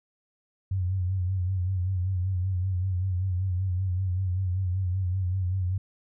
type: tone with vibrato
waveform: sine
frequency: 92.5 Hz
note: F#2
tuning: in tune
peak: -24 dBFS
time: 0.71-5.78 s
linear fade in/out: 5 ms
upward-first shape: sine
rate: 5.2 Hz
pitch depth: 68 cents each way
effects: none